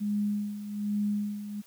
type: tone with tremolo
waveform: sine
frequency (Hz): 206.6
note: G#3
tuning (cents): -9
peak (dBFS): -25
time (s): 0-1.62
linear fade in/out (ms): 20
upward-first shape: sine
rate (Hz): 1.2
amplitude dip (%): 70
effects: white hiss -58 dBFS RMS until 1.66 s